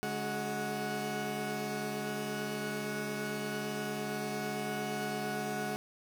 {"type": "tone cluster", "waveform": "20% pulse", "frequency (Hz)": [142.8, 209.8, 368.1, 736], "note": ["D3", "G#3", "F#4", "F#5"], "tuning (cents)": [-48, 18, -9, -9], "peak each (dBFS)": [-38, -32, -38, -36], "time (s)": [0.03, 5.76], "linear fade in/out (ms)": 0, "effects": []}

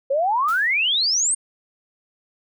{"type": "exponential sweep", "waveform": "sine", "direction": "up", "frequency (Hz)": [523.3, 8870], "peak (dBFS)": -17, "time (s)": [0.1, 1.35], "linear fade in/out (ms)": 10}
{"type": "noise with exponential decay", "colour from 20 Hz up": "white", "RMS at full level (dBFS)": -37, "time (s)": [0.48, 0.89], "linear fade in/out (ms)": 5, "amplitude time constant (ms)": 87}
{"effects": []}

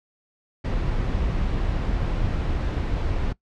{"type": "noise", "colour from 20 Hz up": "brown", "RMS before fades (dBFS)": -24, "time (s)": [0.64, 3.33], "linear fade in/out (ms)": 10, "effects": ["noise-tail reverb RT60 0.1 s tail -20 dB re dry", "low-pass 4000 Hz 12 dB/octave"]}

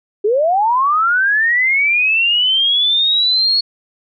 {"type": "linear sweep", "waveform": "sine", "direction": "up", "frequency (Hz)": [391.9, 4372], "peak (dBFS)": -11, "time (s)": [0.24, 3.61], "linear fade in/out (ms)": 10, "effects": []}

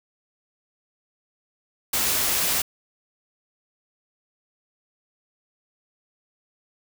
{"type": "noise", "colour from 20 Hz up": "white", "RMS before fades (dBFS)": -23, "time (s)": [1.93, 2.62], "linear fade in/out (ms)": 5, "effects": []}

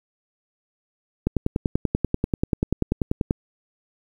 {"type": "click train", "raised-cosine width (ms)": 3, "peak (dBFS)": -7, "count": 22, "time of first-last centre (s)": [1.27, 3.309], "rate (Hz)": 10.3, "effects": ["8-bit"]}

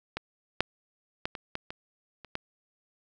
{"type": "clicks", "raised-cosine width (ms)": 0.3, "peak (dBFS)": [-16, -7, -14, -21, -17, -22, -29, -16], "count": 8, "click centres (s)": [0.17, 0.606, 1.255, 1.352, 1.554, 1.705, 2.247, 2.354], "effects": []}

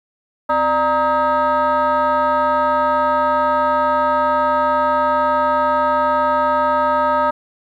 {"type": "tone with frequency modulation", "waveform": "sine", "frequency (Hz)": 932.3, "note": "A#5", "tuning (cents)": 0, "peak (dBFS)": -12, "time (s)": [0.49, 7.31], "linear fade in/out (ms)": 10, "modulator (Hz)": 336, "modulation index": 1.3, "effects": ["tanh soft clip ceiling -10 dBFS", "9-bit"]}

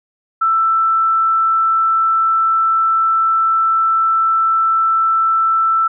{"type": "tone", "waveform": "sine", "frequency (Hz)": 1328, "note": "E6", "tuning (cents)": 12, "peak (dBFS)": -11, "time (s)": [0.41, 5.88], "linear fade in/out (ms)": 10, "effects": []}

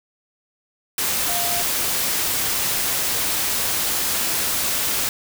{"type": "tone in noise", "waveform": "sine", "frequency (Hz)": 698.5, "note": "F5", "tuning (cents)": 0, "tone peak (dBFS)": -28, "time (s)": [1.29, 1.62], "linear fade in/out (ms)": 2, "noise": "white", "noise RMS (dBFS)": -22, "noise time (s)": [0.98, 5.09], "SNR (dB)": -9, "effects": []}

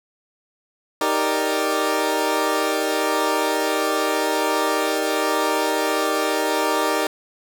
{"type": "chord", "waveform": "20% pulse", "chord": "Eb major seventh", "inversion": "none", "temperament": "equal", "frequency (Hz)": [311.1, 392, 466.2, 587.3], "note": ["Eb4", "G4", "Bb4", "D5"], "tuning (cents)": [0, 0, 0, 0], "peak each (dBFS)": -20, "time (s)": [1.01, 7.07], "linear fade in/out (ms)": 2, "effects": []}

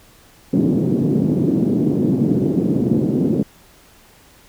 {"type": "band-pass noise", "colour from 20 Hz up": "white", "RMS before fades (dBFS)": -17, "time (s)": [0.53, 3.43], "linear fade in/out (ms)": 5, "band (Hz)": [140, 320], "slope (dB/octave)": 24, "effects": ["pink hiss -49 dBFS RMS until 4.48 s"]}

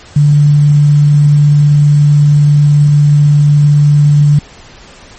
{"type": "tone with quantisation", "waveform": "sine", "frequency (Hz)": 146.5, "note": "D3", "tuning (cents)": -4, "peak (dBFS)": -3, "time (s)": [0.16, 4.39], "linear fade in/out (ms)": 5, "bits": 5, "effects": ["pink hiss -36 dBFS RMS until 5.18 s", "MP3 32 kbps"]}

